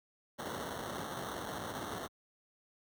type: noise with sample-and-hold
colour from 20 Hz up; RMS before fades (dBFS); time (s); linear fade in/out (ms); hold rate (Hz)
white; -41; 0.38-2.08; 20; 2450
effects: high-pass 80 Hz 12 dB/octave